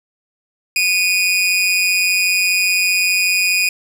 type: tone with amplitude modulation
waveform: sawtooth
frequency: 2467 Hz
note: D#7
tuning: 15 cents flat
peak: -7 dBFS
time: 0.76-3.69 s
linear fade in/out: 2 ms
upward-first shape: sine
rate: 185 Hz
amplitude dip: 65%
effects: resampled to 32000 Hz + 8-bit